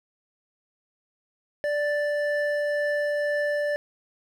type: tone pair together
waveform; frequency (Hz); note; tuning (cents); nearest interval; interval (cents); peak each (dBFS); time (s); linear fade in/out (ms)
triangle; 587.3 / 1759.9; D5 / A6; 0 / 0; octave + perfect fifth; 1900; -22 / -28; 1.64-3.76; 0
effects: none